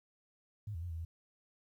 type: tone with pitch steps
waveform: sine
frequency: 104.9 / 82.3 / 87.9 / 81.7 / 82.6 Hz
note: G#2 / E2 / F2 / E2 / E2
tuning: +18 / -2 / +12 / -15 / +4 cents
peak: -38 dBFS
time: 0.67-1.05 s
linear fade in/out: 5 ms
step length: 76 ms
effects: 12-bit